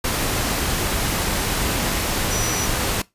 sine tone in noise, 5890 Hz, F#8, 9 cents flat, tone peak -26 dBFS, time 2.31-2.66 s, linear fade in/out 5 ms, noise pink, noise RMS -22 dBFS, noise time 0.04-3.02 s, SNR -7 dB, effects noise-tail reverb RT60 0.2 s tail -21 dB re dry + resampled to 32000 Hz

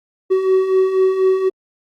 triangle beating tone pair, 374.6 / 378.7 Hz, F#4 / F#4, +21 / +40 cents, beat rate 4.1 Hz, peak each -18 / -11 dBFS, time 0.3-1.5 s, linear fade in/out 20 ms, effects Opus 48 kbps

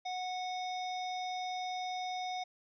harmonic tone, 735 Hz, F#5, 12 cents flat, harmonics 1 / 3 / 5 / 7 / 8, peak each -36 / -46 / -46 / -51 / -56 dBFS, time 0.05-2.44 s, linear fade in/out 10 ms, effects none

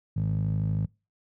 15% pulse tone with band-pass filter, 52.6 Hz, G#1, 23 cents sharp, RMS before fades -27 dBFS, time 0.16-0.86 s, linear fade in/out 10 ms, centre 130 Hz, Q 4.3, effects noise-tail reverb RT60 0.3 s tail -26 dB re dry

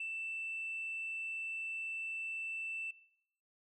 sine tone, 2662 Hz, E7, 16 cents sharp, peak -36 dBFS, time 0-2.91 s, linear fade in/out 5 ms, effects noise-tail reverb RT60 0.7 s tail -21 dB re dry + tanh soft clip ceiling -34 dBFS

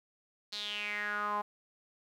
sawtooth tone with band-pass filter sweep, 207.7 Hz, G#3, in tune, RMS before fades -36 dBFS, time 0.52-1.42 s, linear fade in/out 10 ms, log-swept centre 4300 to 920 Hz, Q 6.4, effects 11-bit

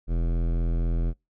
sine tone with hard clipping, 42.06 Hz, E1, 36 cents sharp, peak -24 dBFS, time 0.07-1.14 s, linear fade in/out 50 ms, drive 17 dB, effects noise-tail reverb RT60 0.2 s tail -25 dB re dry

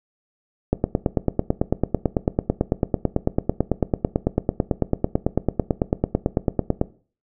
click train, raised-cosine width 2 ms, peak -4 dBFS, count 56, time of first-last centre 0.73-6.814 s, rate 9.04 Hz, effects noise-tail reverb RT60 0.4 s tail -18 dB re dry

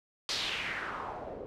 white noise with low-pass filter sweep, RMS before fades -37 dBFS, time 0.29-1.46 s, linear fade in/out 0 ms, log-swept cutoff 4800 to 440 Hz, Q 3.1, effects none

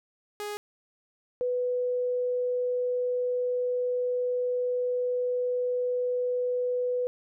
sawtooth / sine tone pair in turn, 415.3 / 495.6 Hz, G#4 / B4, 0 / +6 cents, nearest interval minor third, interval 306 cents, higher second, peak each -29 / -25 dBFS, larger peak second, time 0.4-0.57 / 1.41-7.07 s, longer second, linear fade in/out 0 ms, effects none

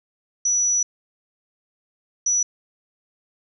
sine tone bursts at uneven times, 5900 Hz, F#8, 6 cents flat, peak -17 dBFS, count 2, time 0.45-0.83 / 2.26-2.43 s, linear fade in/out 5 ms, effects none

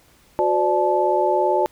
sine tone cluster, 364.9 / 512 / 590 / 868 Hz, F#4 / C5 / D5 / A5, -24 / -38 / +8 / -24 cents, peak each -21 / -25 / -21 / -20 dBFS, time 0.39-1.66 s, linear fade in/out 0 ms, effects pink hiss -55 dBFS RMS until 1.71 s

